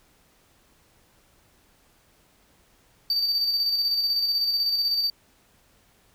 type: tone with tremolo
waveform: triangle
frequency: 4617 Hz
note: D8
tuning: 30 cents flat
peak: -19 dBFS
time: 3.1-5.1 s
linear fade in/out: 2 ms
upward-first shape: square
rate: 16 Hz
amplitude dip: 35%
effects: pink hiss -61 dBFS RMS until 6.14 s